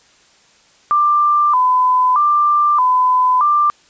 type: tone with vibrato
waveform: sine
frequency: 1093 Hz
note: C#6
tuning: 25 cents flat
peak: -10 dBFS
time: 0.91-3.7 s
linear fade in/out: 0 ms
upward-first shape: square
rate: 0.8 Hz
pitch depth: 140 cents each way
effects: white hiss -51 dBFS RMS until 3.89 s + resampled to 16000 Hz